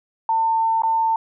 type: tone with dropouts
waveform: sine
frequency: 899 Hz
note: A5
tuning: 37 cents sharp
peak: -16 dBFS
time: 0.29-1.16 s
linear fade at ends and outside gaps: 2 ms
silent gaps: 0.821-0.834 s
effects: none